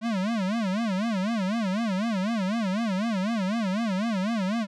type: tone with vibrato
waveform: square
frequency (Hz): 207.7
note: G#3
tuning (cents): 0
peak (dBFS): -25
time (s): 0.01-4.67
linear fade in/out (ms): 50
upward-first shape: sine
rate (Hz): 4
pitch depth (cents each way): 220
effects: low-pass 5000 Hz 12 dB/octave